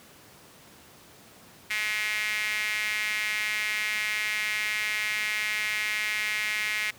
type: tone with high-pass filter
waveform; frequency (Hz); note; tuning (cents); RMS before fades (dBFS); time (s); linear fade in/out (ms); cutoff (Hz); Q
sawtooth; 212.8; G#3; +42; -29; 1.7-6.91; 10; 2100; 5
effects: pink hiss -52 dBFS RMS until 6.98 s + high-pass 100 Hz 12 dB/octave